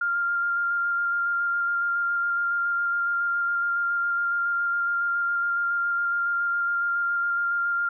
sine tone with vibrato, 1396.9 Hz, F6, in tune, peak -22 dBFS, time 0.01-7.89 s, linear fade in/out 5 ms, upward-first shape square, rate 7.2 Hz, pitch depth 10 cents each way, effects none

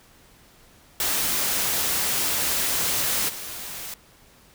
white noise with level steps, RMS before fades -24 / -35 dBFS, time 1-3.94 s, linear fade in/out 2 ms, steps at 3.28 s, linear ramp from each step 20 ms, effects pink hiss -54 dBFS RMS until 4.54 s

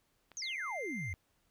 click, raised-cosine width 0.3 ms, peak -37 dBFS, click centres 0.317 s
sine exponential sweep, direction down, 6645 to 78.4 Hz, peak -38 dBFS, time 0.37-1.14 s, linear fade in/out 0 ms
triangle tone, 2093 Hz, C7, in tune, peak -38 dBFS, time 0.42-1.13 s, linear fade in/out 2 ms
effects pink hiss -75 dBFS RMS until 1.5 s

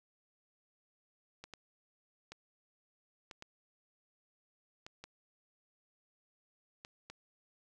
clicks, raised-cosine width 0.2 ms, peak -30 dBFS, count 9, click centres 1.44 / 1.537 / 2.32 / 3.312 / 3.424 / 4.865 / 5.04 / 6.849 / 7.1 s, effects none

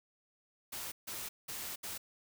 white noise bursts at uneven times, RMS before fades -42 dBFS, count 4, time 0.72-0.92 / 1.07-1.29 / 1.48-1.76 / 1.83-1.98 s, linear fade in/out 10 ms, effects none

